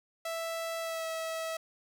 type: tone with pitch glide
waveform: sawtooth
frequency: 659.3 to 649.1 Hz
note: E5 to E5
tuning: 0 to -27 cents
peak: -30 dBFS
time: 0.25-1.57 s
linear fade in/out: 5 ms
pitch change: -27 cents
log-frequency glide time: 0.8-1.07 s
effects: none